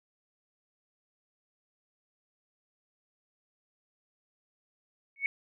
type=tone with exponential growth; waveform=sine; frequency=2217 Hz; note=C#7; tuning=in tune; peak=-21 dBFS; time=5.16-5.26 s; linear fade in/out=1 ms; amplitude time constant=20 ms; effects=none